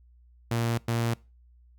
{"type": "tone bursts at uneven times", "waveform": "sawtooth", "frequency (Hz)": 116.54, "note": "A#2", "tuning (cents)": 0, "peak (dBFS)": -21, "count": 2, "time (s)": [[0.51, 0.78], [0.88, 1.14]], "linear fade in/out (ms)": 5, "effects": ["noise-tail reverb RT60 0.3 s tail -23 dB re dry", "added 60 Hz sine -54 dBFS peak until 1.78 s"]}